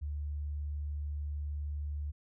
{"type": "tone", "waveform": "sine", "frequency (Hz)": 73.42, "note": "D2", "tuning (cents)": 0, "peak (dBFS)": -34, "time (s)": [0.01, 2.12], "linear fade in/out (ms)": 20, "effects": []}